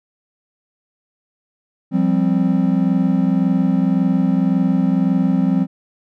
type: chord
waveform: triangle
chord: F suspended second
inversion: none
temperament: just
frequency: 174.61 / 196.44 / 261.9 Hz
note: F3 / G3 / C4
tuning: 0 / +4 / +2 cents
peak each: -16 dBFS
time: 1.91-5.67 s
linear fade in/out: 50 ms
effects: none